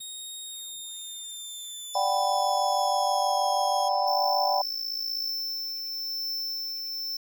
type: tone with pitch glide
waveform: 20% pulse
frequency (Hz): 3729 to 3284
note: A#7 to G#7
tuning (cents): 0 to -20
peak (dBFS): -31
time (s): 0-3.89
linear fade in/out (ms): 10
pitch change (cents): -220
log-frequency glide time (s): 0.43-3.47
type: tone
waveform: sine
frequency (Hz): 5274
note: E8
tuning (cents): 0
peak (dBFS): -34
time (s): 1.94-5.3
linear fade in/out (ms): 5
type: chord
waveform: sine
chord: G major seventh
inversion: second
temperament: equal with one note detuned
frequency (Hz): 587.3 / 740 / 786.3 / 987.8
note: D5 / F#5 / G5 / B5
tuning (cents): 0 / 0 / +5 / 0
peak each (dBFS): -30 / -28 / -26 / -30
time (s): 1.95-4.62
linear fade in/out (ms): 5
type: tone with tremolo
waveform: square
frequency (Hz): 5330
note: E8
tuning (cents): +18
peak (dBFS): -29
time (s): 4.07-7.17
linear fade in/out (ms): 5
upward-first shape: triangle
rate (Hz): 1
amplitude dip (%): 35
effects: 9-bit